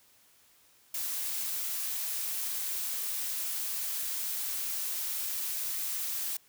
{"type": "noise", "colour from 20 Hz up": "blue", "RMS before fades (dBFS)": -34, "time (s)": [0.94, 6.37], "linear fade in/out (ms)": 5, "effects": ["white hiss -63 dBFS RMS until 6.48 s"]}